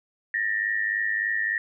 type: tone pair together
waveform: sine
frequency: 1785 / 1888.4 Hz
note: A6 / A#6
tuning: +24 / +22 cents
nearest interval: minor second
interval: 98 cents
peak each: -26 dBFS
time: 0.34-1.58 s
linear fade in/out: 2 ms
effects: none